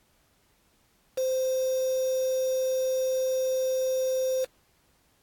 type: tone with quantisation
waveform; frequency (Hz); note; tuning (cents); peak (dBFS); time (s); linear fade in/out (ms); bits
sine; 519; C5; -14; -24; 1.17-4.45; 10; 6
effects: pink hiss -66 dBFS RMS until 5.22 s + AAC 64 kbps